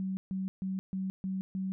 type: tone bursts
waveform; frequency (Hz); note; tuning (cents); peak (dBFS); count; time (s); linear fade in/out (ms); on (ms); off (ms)
sine; 189.9; F#3; +45; -31; 6; 0-1.72; 0; 170; 140
effects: none